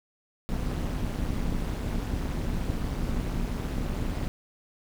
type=noise with amplitude modulation; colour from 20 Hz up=brown; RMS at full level=-26 dBFS; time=0.49-4.28 s; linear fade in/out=0 ms; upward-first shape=sine; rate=205 Hz; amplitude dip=80%; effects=none